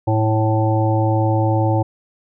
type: harmonic tone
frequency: 109.7 Hz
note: A2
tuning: 5 cents flat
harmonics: 1 / 3 / 5 / 7 / 8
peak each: -16 / -21 / -23 / -24 / -25 dBFS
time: 0.07-1.83 s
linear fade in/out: 10 ms
effects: none